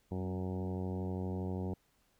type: harmonic tone with a mistuned harmonic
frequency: 92.5 Hz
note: F#2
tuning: in tune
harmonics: 1 / 2 / 3 / 4 / 5 / 6 / 7 / 8 / 9 / 10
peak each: -38 / -39 / -45 / -44 / -47 / -52 / -54 / -53 / -54 / -58 dBFS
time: 0.11-1.74 s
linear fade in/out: 5 ms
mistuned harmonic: 2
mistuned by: +26 cents
effects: pink hiss -73 dBFS RMS until 2.19 s